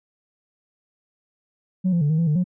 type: tone with pitch steps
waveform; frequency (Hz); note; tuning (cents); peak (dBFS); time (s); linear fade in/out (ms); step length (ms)
sine; 185.2 / 171.6 / 146.2 / 157.7 / 167.4 / 149.8 / 180.2; F#3 / F3 / D3 / D#3 / E3 / D3 / F#3; +2 / -30 / -7 / +24 / +27 / +35 / -45; -15; 1.84-2.442; 20; 86
effects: tanh soft clip ceiling -15 dBFS